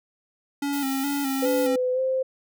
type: tone with vibrato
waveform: square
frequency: 276.2 Hz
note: C#4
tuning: 6 cents flat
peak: -25 dBFS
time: 0.62-1.76 s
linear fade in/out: 5 ms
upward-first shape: square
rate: 2.4 Hz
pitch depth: 44 cents each way
type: noise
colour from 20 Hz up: blue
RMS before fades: -36 dBFS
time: 0.73-1.67 s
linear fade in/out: 0 ms
type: tone with pitch glide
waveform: sine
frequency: 505 to 522.5 Hz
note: B4 to C5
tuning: +39 to -2 cents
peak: -21 dBFS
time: 1.42-2.23 s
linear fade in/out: 10 ms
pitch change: +59 cents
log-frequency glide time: 1.93-2 s
effects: none